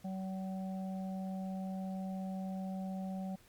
harmonic tone, 189.6 Hz, F#3, 43 cents sharp, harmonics 1 / 3 / 4, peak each -37 / -49 / -48 dBFS, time 0.04-3.36 s, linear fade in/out 10 ms, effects pink hiss -64 dBFS RMS until 3.48 s + MP3 96 kbps

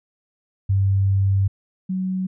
sine tone pair in turn, 97.6 / 186.92 Hz, G2 / F#3, -7 / +18 cents, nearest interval major seventh, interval 1125 cents, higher second, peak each -15 / -21 dBFS, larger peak first, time 0.69-1.48 / 1.89-2.27 s, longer first, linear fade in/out 10 ms, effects none

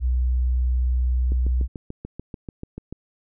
sine tone, 62.3 Hz, B1, 16 cents sharp, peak -18 dBFS, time 0-1.68 s, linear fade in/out 50 ms
click train, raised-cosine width 3 ms, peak -20 dBFS, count 12, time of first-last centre 1.32-2.926 s, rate 6.85 Hz
effects none

